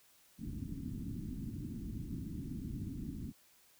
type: low-pass noise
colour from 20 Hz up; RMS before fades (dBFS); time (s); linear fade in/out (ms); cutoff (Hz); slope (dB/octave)
white; -42; 0.38-3.33; 50; 290; 48
effects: white hiss -66 dBFS RMS until 3.79 s